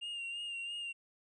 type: tone with vibrato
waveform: triangle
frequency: 2800 Hz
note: F7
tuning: 4 cents sharp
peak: -37 dBFS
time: 0.01-0.93 s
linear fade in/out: 20 ms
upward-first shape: sine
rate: 3 Hz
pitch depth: 34 cents each way
effects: resampled to 22050 Hz